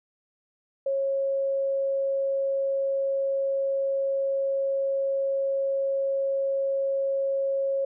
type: tone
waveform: sine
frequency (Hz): 546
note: C#5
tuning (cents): -26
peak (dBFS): -23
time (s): 0.86-7.85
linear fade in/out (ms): 5
effects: none